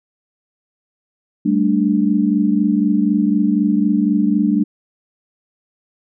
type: chord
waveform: sine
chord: G suspended second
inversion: none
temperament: equal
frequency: 196 / 220 / 293.7 Hz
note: G3 / A3 / D4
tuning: 0 / 0 / 0 cents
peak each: -17 dBFS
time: 1.45-4.64 s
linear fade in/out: 10 ms
effects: none